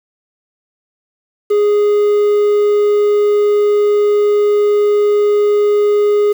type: tone with quantisation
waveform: triangle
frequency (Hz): 414.4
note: G#4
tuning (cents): -4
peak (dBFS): -7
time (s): 1.5-6.33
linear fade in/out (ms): 10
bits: 6
effects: none